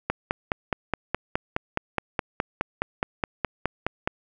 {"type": "click train", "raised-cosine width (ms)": 0.5, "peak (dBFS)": -8, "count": 20, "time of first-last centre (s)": [0.1, 4.075], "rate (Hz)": 4.78, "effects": []}